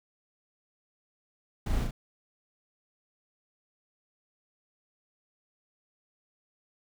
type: noise with echo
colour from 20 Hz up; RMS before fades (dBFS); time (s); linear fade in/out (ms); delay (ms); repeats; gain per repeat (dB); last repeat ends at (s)
brown; -31; 1.66-1.84; 5; 35; 2; -2; 1.91
effects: none